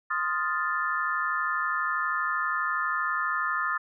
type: chord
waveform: sine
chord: F dominant seventh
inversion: second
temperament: equal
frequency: 1046.5 / 1244.5 / 1396.9 / 1760 Hz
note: C6 / Eb6 / F6 / A6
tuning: 0 / 0 / 0 / 0 cents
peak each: -34 / -29 / -32 / -30 dBFS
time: 0.1-3.78 s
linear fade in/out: 10 ms
effects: none